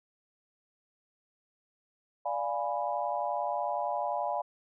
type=chord; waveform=sine; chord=D diminished seventh; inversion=none; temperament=equal; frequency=587.3 / 698.5 / 830.6 / 987.8 Hz; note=D5 / F5 / Ab5 / Cb6; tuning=0 / 0 / 0 / 0 cents; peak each=-35 / -34 / -34 / -36 dBFS; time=2.25-4.42 s; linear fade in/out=10 ms; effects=none